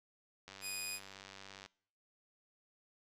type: click train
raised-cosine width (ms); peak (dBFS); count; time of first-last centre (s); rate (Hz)
0.2; -33; 116; 0.48-1.661; 97.4
type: tone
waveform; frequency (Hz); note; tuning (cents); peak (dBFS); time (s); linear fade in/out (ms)
10% pulse; 2480; D#7; -6; -30; 0.61-1; 50
effects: noise-tail reverb RT60 0.6 s tail -23 dB re dry + low-pass 12000 Hz 12 dB/octave

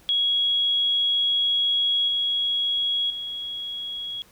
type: tone with level steps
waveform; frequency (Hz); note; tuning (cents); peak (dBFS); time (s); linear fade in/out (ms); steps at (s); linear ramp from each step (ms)
sine; 3322; G#7; 0; -19 / -21 / -29; 0.09-4.22; 0; 2.08 / 3.1; 2
effects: pink hiss -55 dBFS RMS until 4.31 s

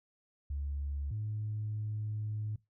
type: tone pair in turn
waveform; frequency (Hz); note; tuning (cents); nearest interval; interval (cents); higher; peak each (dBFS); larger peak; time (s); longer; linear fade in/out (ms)
sine; 71 / 106.79; C#2 / G#2; +42 / +49; perfect fifth; 707; second; -33 / -33; neither; 0.5-1.11 / 1.11-2.56; second; 5
effects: noise-tail reverb RT60 0.2 s tail -21 dB re dry + tanh soft clip ceiling -29 dBFS

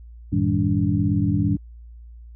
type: tone cluster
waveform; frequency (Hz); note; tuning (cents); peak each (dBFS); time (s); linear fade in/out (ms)
sine; 93.8 / 111.3 / 160.1 / 200 / 289.1; F#2 / A2 / D#3 / G3 / D4; +24 / +20 / +50 / +35 / -27; -24; 0.32-1.57; 10
effects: added 58 Hz sine -39 dBFS peak until 2.35 s

